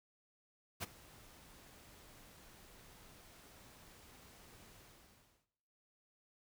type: noise with ADSR envelope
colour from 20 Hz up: pink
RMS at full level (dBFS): -39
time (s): 0.8-5.47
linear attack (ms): 29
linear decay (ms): 24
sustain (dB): -21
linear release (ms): 700
effects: noise-tail reverb RT60 1.0 s tail -17 dB re dry